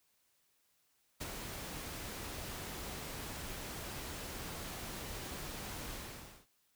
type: noise with ADSR envelope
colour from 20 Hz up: pink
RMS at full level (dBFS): -40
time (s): 1.2-6.47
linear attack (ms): 15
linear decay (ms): 29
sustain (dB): -4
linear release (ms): 560
effects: white hiss -75 dBFS RMS until 6.75 s